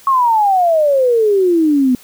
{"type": "exponential sweep", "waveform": "sine", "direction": "down", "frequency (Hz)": [1108.7, 246], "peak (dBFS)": -9, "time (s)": [0.07, 1.95], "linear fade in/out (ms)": 2, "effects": ["white hiss -43 dBFS RMS until 2.03 s"]}